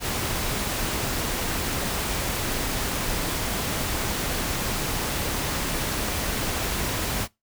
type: noise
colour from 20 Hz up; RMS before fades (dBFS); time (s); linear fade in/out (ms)
pink; -27; 0-7.28; 50
effects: noise-tail reverb RT60 0.2 s tail -22 dB re dry